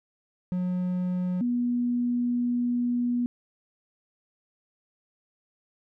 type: tone pair in turn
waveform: triangle / sine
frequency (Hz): 180.9 / 242.7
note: F#3 / B3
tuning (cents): -39 / -30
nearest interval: perfect fourth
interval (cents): 509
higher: second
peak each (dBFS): -23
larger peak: neither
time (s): 0.52-1.41 / 1.41-3.26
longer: second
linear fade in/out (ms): 0
effects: none